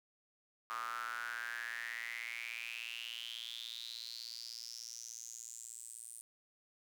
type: tone with high-pass filter sweep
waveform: square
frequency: 58.27 Hz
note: A#1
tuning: in tune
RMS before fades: -45 dBFS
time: 0.7-6.21 s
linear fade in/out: 0 ms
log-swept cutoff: 1200 to 9200 Hz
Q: 8.5
effects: none